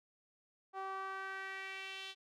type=tone with band-pass filter sweep; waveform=sawtooth; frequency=384.9 Hz; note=G4; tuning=32 cents flat; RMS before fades=-44 dBFS; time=0.73-2.15 s; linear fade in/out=50 ms; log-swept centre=910 to 3400 Hz; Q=2.9; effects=none